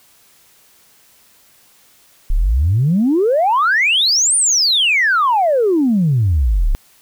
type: exponential two-way sweep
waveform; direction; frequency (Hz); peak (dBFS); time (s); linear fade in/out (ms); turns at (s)
sine; up then down; 30.87 to 9380 to 30.87; -10; 2.3-6.75; 0; 4.36
effects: tanh soft clip ceiling -7 dBFS + white hiss -51 dBFS RMS until 7.01 s